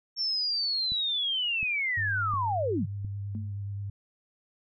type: linear sweep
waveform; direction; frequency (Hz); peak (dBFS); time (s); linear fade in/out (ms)
sine; down; 5470 to 87.31; -26; 0.16-2.88; 50
type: click train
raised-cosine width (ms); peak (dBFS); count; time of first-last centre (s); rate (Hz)
5; -29; 4; 0.92-3.048; 1.41
type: tone with vibrato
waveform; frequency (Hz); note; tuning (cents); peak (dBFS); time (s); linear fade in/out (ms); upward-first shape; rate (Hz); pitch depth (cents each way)
sine; 100.4; G2; +42; -32; 1.97-3.9; 5; triangle; 9.4; 22
type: tone with exponential decay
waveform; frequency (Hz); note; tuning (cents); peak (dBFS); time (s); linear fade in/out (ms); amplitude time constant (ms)
sine; 220; A3; 0; -32; 3.35-3.62; 0; 57
effects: none